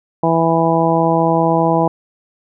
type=harmonic tone; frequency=164.81 Hz; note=E3; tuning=in tune; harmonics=1 / 2 / 3 / 4 / 5 / 6; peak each=-18 / -18 / -19 / -18 / -18 / -20 dBFS; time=0.23-1.88 s; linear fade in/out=5 ms; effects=none